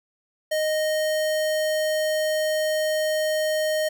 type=tone; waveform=square; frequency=620 Hz; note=D#5; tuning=6 cents flat; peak=-22 dBFS; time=0.51-3.89 s; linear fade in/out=10 ms; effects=none